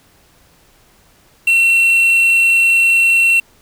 triangle tone with quantisation, 2715 Hz, F7, 50 cents flat, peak -7 dBFS, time 1.47-3.4 s, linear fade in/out 5 ms, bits 5, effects pink hiss -51 dBFS RMS until 3.61 s

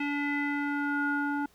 square tone with low-pass filter sweep, 287.4 Hz, D4, 37 cents flat, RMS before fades -30 dBFS, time 0-1.46 s, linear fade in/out 5 ms, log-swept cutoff 2400 to 1200 Hz, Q 6.1, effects pink hiss -63 dBFS RMS until 1.54 s

